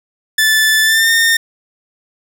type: tone with pitch glide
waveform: sawtooth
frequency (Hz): 1751 to 1824.3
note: A6 to A#6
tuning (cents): -9 to -38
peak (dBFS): -6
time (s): 0.38-1.37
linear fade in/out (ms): 5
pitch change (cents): +71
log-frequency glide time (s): 0.83-1.11
effects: none